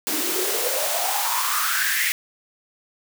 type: noise with high-pass filter sweep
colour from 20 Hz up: white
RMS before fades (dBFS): -23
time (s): 0.07-2.12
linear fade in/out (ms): 0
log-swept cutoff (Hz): 270 to 2100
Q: 7.9
effects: none